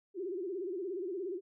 sine tone with vibrato, 370 Hz, F#4, in tune, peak -35 dBFS, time 0.14-1.41 s, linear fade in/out 50 ms, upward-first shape sine, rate 17 Hz, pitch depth 150 cents each way, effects none

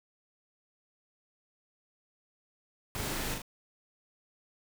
pink noise with echo, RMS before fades -37 dBFS, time 2.95-3.34 s, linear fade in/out 0 ms, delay 39 ms, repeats 2, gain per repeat -3 dB, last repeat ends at 3.418 s, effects none

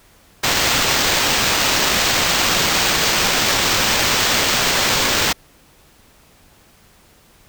white noise with sample-and-hold, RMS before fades -17 dBFS, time 0.43-5.33 s, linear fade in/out 10 ms, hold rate 11025 Hz, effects pink hiss -51 dBFS RMS until 7.48 s

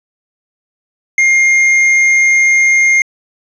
sine tone with hard clipping, 2122 Hz, C7, 24 cents sharp, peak -8 dBFS, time 1.18-3.02 s, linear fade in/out 2 ms, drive 5 dB, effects resampled to 24000 Hz

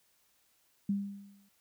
sine tone with exponential decay, 200 Hz, G3, 35 cents sharp, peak -26 dBFS, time 0.89-1.49 s, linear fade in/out 5 ms, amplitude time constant 130 ms, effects white hiss -71 dBFS RMS until 1.6 s

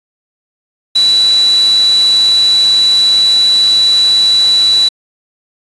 sine tone in noise, 3951 Hz, B7, in tune, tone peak -6 dBFS, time 0.95-4.89 s, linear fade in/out 10 ms, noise white, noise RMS -23 dBFS, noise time 0.95-4.89 s, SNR +14 dB, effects resampled to 22050 Hz

